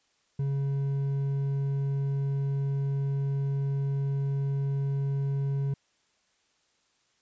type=tone with hard clipping; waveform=triangle; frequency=138.59 Hz; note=C#3; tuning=in tune; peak=-27 dBFS; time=0.39-5.74 s; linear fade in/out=5 ms; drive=7 dB; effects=white hiss -70 dBFS RMS until 7.21 s + resampled to 16000 Hz